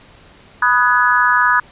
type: chord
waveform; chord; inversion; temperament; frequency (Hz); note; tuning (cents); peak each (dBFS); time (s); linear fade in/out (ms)
sine; G# minor seventh; first; equal with one note detuned; 987.8 / 1244.5 / 1480 / 1688.3; B5 / D#6 / F#6 / G#6; 0 / 0 / 0 / +28; -16; 0.62-1.6; 5
effects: pink hiss -45 dBFS RMS until 1.71 s + resampled to 8000 Hz